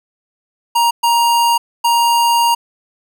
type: tone bursts at uneven times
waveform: square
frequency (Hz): 939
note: A#5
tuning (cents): +12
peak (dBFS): -11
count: 3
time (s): 0.75-0.91 / 1.03-1.58 / 1.84-2.55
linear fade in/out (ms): 10
effects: none